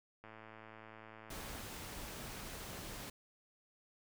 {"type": "click train", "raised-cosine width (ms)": 0.5, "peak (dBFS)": -38, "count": 152, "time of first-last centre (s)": [0.24, 1.613], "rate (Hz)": 110}
{"type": "noise", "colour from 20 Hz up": "pink", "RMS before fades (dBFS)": -47, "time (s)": [1.3, 3.1], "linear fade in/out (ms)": 5}
{"effects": []}